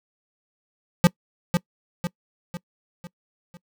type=tone with echo; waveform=square; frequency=174.61 Hz; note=F3; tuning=in tune; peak=-12 dBFS; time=1.04-1.07 s; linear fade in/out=0 ms; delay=500 ms; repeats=5; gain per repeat=-6 dB; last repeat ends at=3.57 s; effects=noise-tail reverb RT60 0.1 s tail -24 dB re dry